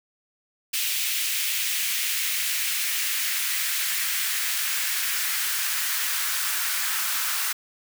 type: noise with high-pass filter sweep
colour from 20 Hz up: white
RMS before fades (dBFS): -26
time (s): 0.73-7.53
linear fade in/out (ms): 10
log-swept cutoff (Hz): 2500 to 1300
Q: 1.8
effects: none